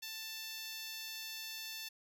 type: tone with high-pass filter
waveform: 10% pulse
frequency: 886 Hz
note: A5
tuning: 12 cents sharp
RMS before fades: -45 dBFS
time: 0.02-1.89 s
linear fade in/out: 10 ms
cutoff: 2700 Hz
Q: 0.6
effects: none